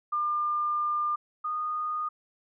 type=tone pair in turn; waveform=sine; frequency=1200 / 1230.2 Hz; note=D6 / D#6; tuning=+37 / -20 cents; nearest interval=unison; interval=43 cents; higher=second; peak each=-25 / -28 dBFS; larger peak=first; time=0.12-1.16 / 1.44-2.09 s; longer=first; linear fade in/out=10 ms; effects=none